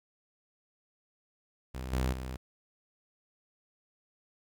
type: tone with level steps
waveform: sawtooth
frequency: 64 Hz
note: C2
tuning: 38 cents flat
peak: -33 / -24 / -33 dBFS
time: 1.74-2.37 s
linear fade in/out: 10 ms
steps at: 1.92 / 2.12 s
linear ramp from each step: 10 ms
effects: 11-bit